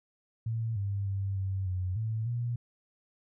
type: tone with pitch steps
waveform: sine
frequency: 113.3 / 99.7 / 97.9 / 96 / 91.8 / 110.7 / 119.4 Hz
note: A#2 / G2 / G2 / G2 / F#2 / A2 / A#2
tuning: -49 / +30 / -2 / -36 / -13 / +11 / +42 cents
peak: -29 dBFS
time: 0.46-2.56 s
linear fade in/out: 5 ms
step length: 300 ms
effects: none